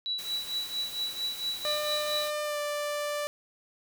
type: tone with tremolo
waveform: sine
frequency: 3928 Hz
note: B7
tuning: 10 cents flat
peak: -27 dBFS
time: 0.06-2.3 s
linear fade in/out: 0 ms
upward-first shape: triangle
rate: 4.4 Hz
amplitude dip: 85%
type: noise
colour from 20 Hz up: white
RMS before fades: -43 dBFS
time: 0.18-2.29 s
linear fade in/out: 10 ms
type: tone with pitch glide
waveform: sawtooth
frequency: 599 to 588.7 Hz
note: D5 to D5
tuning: +34 to +4 cents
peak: -26 dBFS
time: 1.65-3.27 s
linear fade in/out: 0 ms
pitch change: -30 cents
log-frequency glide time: 2.43-2.59 s
effects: none